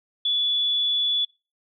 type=tone; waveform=sine; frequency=3434 Hz; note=A7; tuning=43 cents flat; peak=-20 dBFS; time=0.25-1.25 s; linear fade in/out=5 ms; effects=noise-tail reverb RT60 0.3 s tail -24 dB re dry